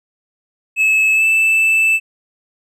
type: tone with pitch glide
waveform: triangle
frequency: 2595 to 2639 Hz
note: E7 to E7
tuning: -28 to +1 cents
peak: -9 dBFS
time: 0.76-2 s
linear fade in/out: 50 ms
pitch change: +29 cents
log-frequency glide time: 1.14-1.24 s
effects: none